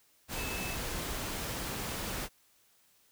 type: tone in noise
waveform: sine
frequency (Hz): 2612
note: E7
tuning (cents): -17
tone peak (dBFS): -41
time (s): 0.34-0.78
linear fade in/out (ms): 50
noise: pink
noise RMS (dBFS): -37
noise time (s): 0.28-2.29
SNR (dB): -7
effects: white hiss -67 dBFS RMS until 3.11 s